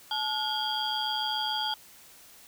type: tone cluster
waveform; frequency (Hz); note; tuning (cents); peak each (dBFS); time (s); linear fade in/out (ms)
sine; 860 / 1434 / 3218 / 3345 / 4736; A5 / F6 / G7 / G#7 / D8; -40 / +45 / +45 / +12 / +14; -32 / -38 / -32 / -35 / -38; 0.11-1.74; 2
effects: white hiss -53 dBFS RMS until 2.47 s